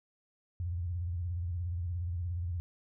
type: tone with vibrato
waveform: sine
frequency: 87 Hz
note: F2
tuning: 6 cents flat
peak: -32 dBFS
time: 0.6-2.6 s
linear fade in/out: 0 ms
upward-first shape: square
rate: 17 Hz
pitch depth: 87 cents each way
effects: none